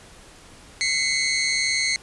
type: tone pair together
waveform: 20% pulse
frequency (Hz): 2048 / 2190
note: C7 / C#7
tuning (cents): -38 / -22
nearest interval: minor second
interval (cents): 116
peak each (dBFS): -18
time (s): 0.81-1.96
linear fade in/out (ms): 0
effects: pink hiss -47 dBFS RMS until 2.02 s + resampled to 24000 Hz